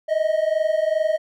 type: tone pair together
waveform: triangle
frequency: 617.5 / 640 Hz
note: D#5 / D#5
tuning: -13 / +49 cents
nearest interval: minor second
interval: 62 cents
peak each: -19 dBFS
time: 0.08-1.18 s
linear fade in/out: 20 ms
effects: none